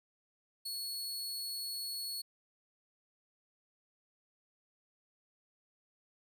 sawtooth tone, 4373 Hz, C#8, 24 cents flat, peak -35 dBFS, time 0.65-2.22 s, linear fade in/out 10 ms, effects none

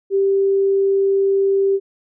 sine tone, 392 Hz, G4, in tune, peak -13 dBFS, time 0.1-1.8 s, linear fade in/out 50 ms, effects none

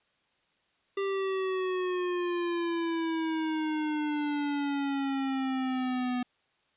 square exponential sweep, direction down, 395.3 to 246.9 Hz, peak -29 dBFS, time 0.97-6.23 s, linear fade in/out 5 ms, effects white hiss -71 dBFS RMS until 6.76 s + resampled to 8000 Hz

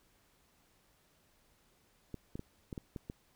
clicks, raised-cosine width 3 ms, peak -28 dBFS, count 7, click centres 2.143 / 2.355 / 2.394 / 2.728 / 2.778 / 2.962 / 3.099 s, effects pink hiss -70 dBFS RMS until 3.35 s

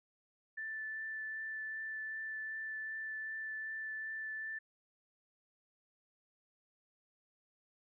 sine tone with vibrato, 1760 Hz, A6, in tune, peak -39 dBFS, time 0.57-4.59 s, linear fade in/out 10 ms, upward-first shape triangle, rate 2.6 Hz, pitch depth 10 cents each way, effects none

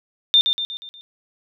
sine tone with echo, 3606 Hz, A7, 42 cents sharp, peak -10 dBFS, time 0.34-0.41 s, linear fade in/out 0 ms, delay 120 ms, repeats 5, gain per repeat -6 dB, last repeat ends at 1.01 s, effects none

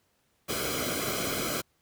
pink noise with comb filter, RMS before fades -31 dBFS, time 0.48-1.62 s, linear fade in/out 20 ms, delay 1.1 ms, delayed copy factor -0.75, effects pink hiss -71 dBFS RMS until 1.81 s + high-pass 60 Hz 12 dB/octave

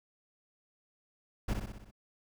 brown noise with echo, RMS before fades -30 dBFS, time 1.48-1.54 s, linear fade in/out 10 ms, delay 62 ms, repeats 6, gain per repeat -4 dB, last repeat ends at 1.912 s, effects none

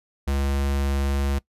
square tone, 69.3 Hz, C#2, in tune, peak -22 dBFS, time 0.27-1.39 s, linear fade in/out 10 ms, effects noise-tail reverb RT60 0.1 s tail -21 dB re dry + resampled to 32000 Hz

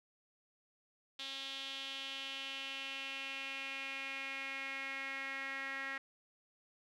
sawtooth tone with band-pass filter sweep, 271.2 Hz, C#4, 38 cents flat, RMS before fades -43 dBFS, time 1.19-5.98 s, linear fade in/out 5 ms, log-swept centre 3500 to 1900 Hz, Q 4.3, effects none

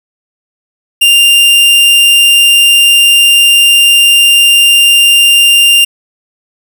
45% pulse tone, 2794 Hz, F7, in tune, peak -3 dBFS, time 1.01-5.85 s, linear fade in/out 10 ms, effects none

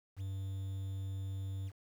triangle tone with quantisation, 96.5 Hz, G2, 27 cents flat, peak -35 dBFS, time 0.16-1.72 s, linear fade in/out 50 ms, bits 10, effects none

